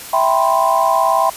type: chord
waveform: sine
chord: C major seventh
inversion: first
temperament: equal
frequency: 659.3 / 784 / 987.8 / 1046.5 Hz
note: E5 / G5 / B5 / C6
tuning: 0 / 0 / 0 / 0 cents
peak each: -17 dBFS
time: 0.13-1.3 s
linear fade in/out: 5 ms
effects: white hiss -32 dBFS RMS until 1.36 s + resampled to 32000 Hz